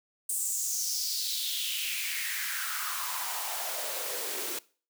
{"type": "noise with high-pass filter sweep", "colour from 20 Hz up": "white", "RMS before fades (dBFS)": -33, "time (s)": [0.29, 4.59], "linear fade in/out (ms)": 5, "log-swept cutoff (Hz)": [8800, 330], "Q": 4.2, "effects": ["noise-tail reverb RT60 0.4 s tail -21 dB re dry"]}